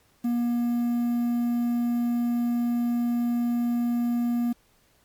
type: tone with quantisation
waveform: triangle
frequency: 238.8 Hz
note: A#3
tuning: 42 cents sharp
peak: -20 dBFS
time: 0.24-4.53 s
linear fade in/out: 10 ms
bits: 8
effects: pink hiss -63 dBFS RMS until 5.04 s + MP3 96 kbps